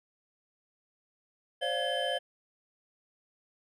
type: tone cluster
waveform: triangle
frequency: 527 / 582 / 701 / 1686 / 3093 Hz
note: C5 / D5 / F5 / G#6 / G7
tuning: +12 / -16 / +6 / +26 / -24 cents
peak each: -33 / -34 / -33 / -36 / -33 dBFS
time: 1.61-2.19 s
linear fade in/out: 20 ms
effects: none